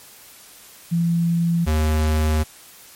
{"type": "tone pair in turn", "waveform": ["sine", "square"], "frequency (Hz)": [169.3, 77.49], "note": ["E3", "D#2"], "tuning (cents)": [46, -7], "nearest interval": "octave + major second", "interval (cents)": 1353, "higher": "first", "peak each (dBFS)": [-16, -17], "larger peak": "first", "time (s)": [[0.91, 1.66], [1.66, 2.44]], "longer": "second", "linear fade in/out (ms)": 20, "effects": ["white hiss -45 dBFS RMS until 2.95 s", "MP3 64 kbps"]}